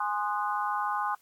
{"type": "chord", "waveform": "sine", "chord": "Ab dominant seventh", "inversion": "none", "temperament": "equal with one note detuned", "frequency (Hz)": [830.6, 1046.5, 1233.1, 1480], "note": ["Ab5", "C6", "Eb6", "Gb6"], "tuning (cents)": [0, 0, -16, 0], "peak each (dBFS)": [-31, -32, -33, -37], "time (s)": [0, 1.15], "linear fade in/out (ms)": 5, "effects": ["white hiss -65 dBFS RMS until 1.21 s", "AAC 64 kbps"]}